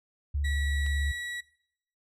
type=tone with vibrato; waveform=sine; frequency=71.8 Hz; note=D2; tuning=39 cents flat; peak=-26 dBFS; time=0.34-1.12 s; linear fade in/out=10 ms; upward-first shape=sine; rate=18 Hz; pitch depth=45 cents each way
type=tone; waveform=35% pulse; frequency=1933 Hz; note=B6; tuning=38 cents flat; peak=-32 dBFS; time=0.44-1.41 s; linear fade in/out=10 ms
type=click; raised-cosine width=0.2 ms; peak=-29 dBFS; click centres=0.864 s
effects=noise-tail reverb RT60 0.7 s tail -20 dB re dry + low-pass 9000 Hz 12 dB/octave